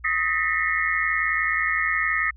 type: tone cluster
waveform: sine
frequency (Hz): 1263 / 1795 / 1874 / 1985 / 2151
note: D#6 / A6 / A#6 / B6 / C7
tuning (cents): +26 / +34 / +9 / +8 / +47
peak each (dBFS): -27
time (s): 0.04-2.31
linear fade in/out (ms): 10
effects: added 60 Hz sine -43 dBFS peak until 2.36 s